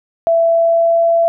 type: tone with pitch glide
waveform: sine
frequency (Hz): 666 to 671.4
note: E5 to E5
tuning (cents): +18 to +32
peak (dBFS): -9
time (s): 0.27-1.28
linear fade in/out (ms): 0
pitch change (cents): +14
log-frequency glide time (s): 0.41-1.04
effects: none